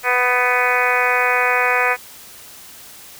harmonic tone with a mistuned harmonic, 247.8 Hz, B3, 6 cents sharp, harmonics 2 / 3 / 4 / 5 / 6 / 7 / 8 / 9 / 10, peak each -23 / -23 / -23 / -23 / -23 / -23 / -23 / -23 / -23 dBFS, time 0.03-1.97 s, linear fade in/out 50 ms, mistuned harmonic 6, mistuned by +21 cents, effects white hiss -40 dBFS RMS until 3.19 s

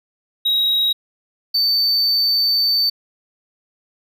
triangle tone pair in turn, 3817 / 4555 Hz, A#7 / C#8, +40 / +46 cents, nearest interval minor third, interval 306 cents, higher second, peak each -13 dBFS, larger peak neither, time 0.45-0.93 / 1.54-2.9 s, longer second, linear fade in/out 10 ms, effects none

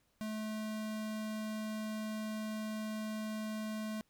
square tone, 216.1 Hz, A3, 31 cents flat, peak -38 dBFS, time 0.21-4.01 s, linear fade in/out 0 ms, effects pink hiss -75 dBFS RMS until 4.09 s

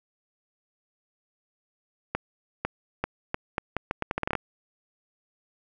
accelerating click train, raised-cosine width 0.5 ms, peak -11 dBFS, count 15, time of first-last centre 2.15-4.353 s, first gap 500 ms, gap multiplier 0.78, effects none

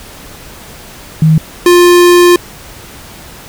sine / square tone pair in turn, 157.8 / 352 Hz, D#3 / F4, +25 / +14 cents, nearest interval octave + major second, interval 1389 cents, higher second, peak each -3 dBFS, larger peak neither, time 1.22-1.38 / 1.66-2.36 s, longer second, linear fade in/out 2 ms, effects pink hiss -32 dBFS RMS until 3.48 s

